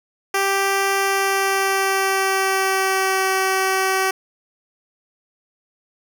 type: tone with pitch glide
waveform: 10% pulse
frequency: 392 to 381.3 Hz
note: G4 to G4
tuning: 0 to -48 cents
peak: -9 dBFS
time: 0.34-4.11 s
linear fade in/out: 5 ms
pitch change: -48 cents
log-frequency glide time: 0.97-3.3 s
effects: none